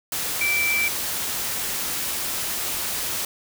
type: tone in noise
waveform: sine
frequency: 2332 Hz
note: D7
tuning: 13 cents flat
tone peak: -20 dBFS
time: 0.41-0.88 s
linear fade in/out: 2 ms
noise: white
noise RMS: -27 dBFS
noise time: 0.12-3.25 s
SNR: +4 dB
effects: none